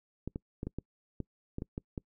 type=clicks; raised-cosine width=3 ms; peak=-23 dBFS; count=10; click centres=0.276 / 0.359 / 0.631 / 0.67 / 0.786 / 1.203 / 1.584 / 1.621 / 1.779 / 1.978 s; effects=noise-tail reverb RT60 0.1 s tail -26 dB re dry